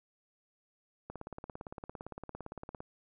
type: click train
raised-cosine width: 1 ms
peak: -28 dBFS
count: 31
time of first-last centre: 1.1-2.805 s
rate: 17.6 Hz
effects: none